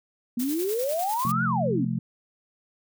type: exponential two-way sweep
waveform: sine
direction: up then down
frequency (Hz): 233 to 1501 to 233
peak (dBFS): -24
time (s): 0.37-1.85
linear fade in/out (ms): 5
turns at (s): 1.44
type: noise with tremolo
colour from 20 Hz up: blue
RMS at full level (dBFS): -34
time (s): 0.39-1.32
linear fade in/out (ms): 10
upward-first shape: square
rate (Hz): 10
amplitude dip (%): 45
type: chord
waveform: sine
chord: F major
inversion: second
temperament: equal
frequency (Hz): 130.81 / 174.61 / 220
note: C3 / F3 / A3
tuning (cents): 0 / 0 / 0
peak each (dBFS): -29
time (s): 1.25-1.99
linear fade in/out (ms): 2
effects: none